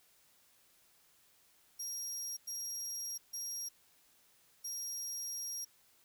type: tone bursts at uneven times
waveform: 30% pulse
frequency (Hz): 5630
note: F8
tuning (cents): +13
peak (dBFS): -35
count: 4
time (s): 1.79-2.37 / 2.47-3.18 / 3.33-3.69 / 4.64-5.65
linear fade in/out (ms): 10
effects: white hiss -68 dBFS RMS until 6.04 s